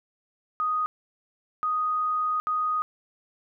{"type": "tone bursts at uneven times", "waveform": "sine", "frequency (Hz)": 1244.5, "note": "D#6", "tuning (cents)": 0, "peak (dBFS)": -23, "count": 3, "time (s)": [[0.6, 0.86], [1.63, 2.4], [2.47, 2.82]], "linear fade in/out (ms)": 0, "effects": []}